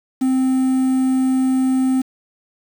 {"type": "tone with quantisation", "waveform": "triangle", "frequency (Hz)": 260.7, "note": "C4", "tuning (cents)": -6, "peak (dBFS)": -12, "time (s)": [0.21, 2.02], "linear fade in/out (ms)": 10, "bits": 6, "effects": []}